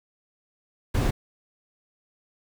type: noise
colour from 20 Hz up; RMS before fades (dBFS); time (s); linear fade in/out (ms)
brown; -23; 0.94-1.11; 10
effects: none